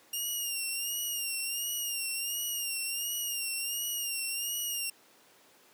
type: tone with vibrato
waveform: 10% pulse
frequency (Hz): 2814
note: F7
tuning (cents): +12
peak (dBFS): -24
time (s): 0.13-4.9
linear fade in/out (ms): 5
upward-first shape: sine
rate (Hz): 1.4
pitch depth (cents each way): 61
effects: pink hiss -60 dBFS RMS until 5.73 s + high-pass 300 Hz 12 dB/octave